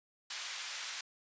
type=band-pass noise; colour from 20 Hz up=white; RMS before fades=-42 dBFS; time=0.3-1.01 s; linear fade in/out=5 ms; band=1200 to 5900 Hz; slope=12 dB/octave; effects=resampled to 16000 Hz

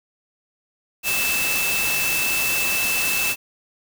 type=tone in noise; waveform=sine; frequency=2637 Hz; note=E7; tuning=in tune; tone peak=-22 dBFS; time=1.03-3.36 s; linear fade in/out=50 ms; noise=white; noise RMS=-24 dBFS; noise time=1.03-3.36 s; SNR=-1 dB; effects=none

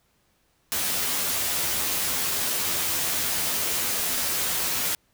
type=noise with comb filter; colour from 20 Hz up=white; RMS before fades=-26 dBFS; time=0.72-4.95 s; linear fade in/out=0 ms; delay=12 ms; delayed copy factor=+0.7; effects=pink hiss -67 dBFS RMS until 5.13 s

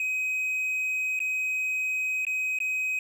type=tone with dropouts; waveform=triangle; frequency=2524 Hz; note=D#7; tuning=24 cents sharp; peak=-24 dBFS; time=0-2.99 s; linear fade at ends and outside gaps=2 ms; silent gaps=1.192-1.202 / 2.251-2.267 / 2.588-2.602 s; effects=none

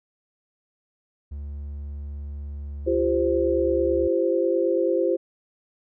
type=tone with pitch glide; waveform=triangle; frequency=71.9 to 71.16 Hz; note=D2 to C#2; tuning=-36 to +46 cents; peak=-29 dBFS; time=1.31-4.08 s; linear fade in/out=10 ms; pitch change=-18 cents; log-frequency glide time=2.57-3.24 s
type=chord; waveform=sine; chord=F suspended second; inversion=none; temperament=equal with one note detuned; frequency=342.8 / 392 / 523.3 Hz; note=F4 / G4 / C5; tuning=-32 / 0 / 0 cents; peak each=-23 / -25 / -23 dBFS; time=2.86-5.17 s; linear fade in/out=20 ms
effects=none

